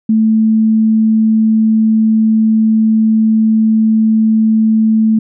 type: tone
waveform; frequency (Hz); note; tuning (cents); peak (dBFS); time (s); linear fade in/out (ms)
sine; 220; A3; 0; -7; 0.09-5.19; 5
effects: none